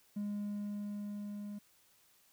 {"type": "tone with level ramp", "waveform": "triangle", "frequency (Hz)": 205.7, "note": "G#3", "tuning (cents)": -16, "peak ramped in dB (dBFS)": [-32, -39], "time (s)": [0.16, 1.59], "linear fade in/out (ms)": 10, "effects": ["tanh soft clip ceiling -30 dBFS", "white hiss -68 dBFS RMS until 2.32 s"]}